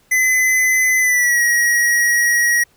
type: tone with pitch glide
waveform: square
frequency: 2026 to 1901.3 Hz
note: B6 to A#6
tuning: +44 to +34 cents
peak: -13 dBFS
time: 0.11-2.64 s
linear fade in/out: 10 ms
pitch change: -110 cents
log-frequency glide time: 0.99-1.41 s
effects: pink hiss -56 dBFS RMS until 2.76 s